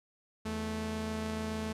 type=tone pair together; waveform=sawtooth; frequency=81.9 / 218.6 Hz; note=E2 / A3; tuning=-11 / -11 cents; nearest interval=octave + perfect fourth; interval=1700 cents; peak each=-36 / -31 dBFS; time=0.45-1.73 s; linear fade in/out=10 ms; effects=low-pass 10000 Hz 12 dB/octave